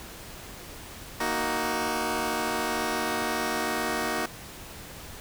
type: chord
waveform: 10% pulse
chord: D# minor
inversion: second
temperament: just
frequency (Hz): 233.3 / 311.1 / 373.4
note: A#3 / D#4 / F#4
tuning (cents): +2 / 0 / +16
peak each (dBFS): -23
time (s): 1.2-4.26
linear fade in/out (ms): 5
effects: pink hiss -43 dBFS RMS until 5.2 s